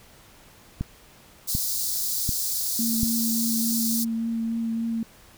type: click train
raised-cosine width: 5 ms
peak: -14 dBFS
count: 4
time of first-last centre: 0.81-3.032 s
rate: 1.35 Hz
type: high-pass noise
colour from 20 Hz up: white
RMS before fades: -27 dBFS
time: 1.47-4.05 s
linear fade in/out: 20 ms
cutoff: 4100 Hz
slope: 48 dB/octave
type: tone with vibrato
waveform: sine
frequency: 228.1 Hz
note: A#3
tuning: 37 cents flat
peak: -24 dBFS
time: 2.79-5.03 s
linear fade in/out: 2 ms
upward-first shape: triangle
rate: 3.5 Hz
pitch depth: 16 cents each way
effects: pink hiss -52 dBFS RMS until 5.37 s